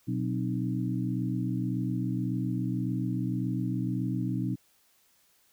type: harmonic tone with a mistuned harmonic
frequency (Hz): 61.8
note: B1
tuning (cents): +2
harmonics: 2 / 3 / 4 / 5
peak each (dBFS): -31 / -33 / -34 / -35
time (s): 0.07-4.56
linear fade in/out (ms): 20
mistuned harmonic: 4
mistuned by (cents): +100
effects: white hiss -66 dBFS RMS until 5.52 s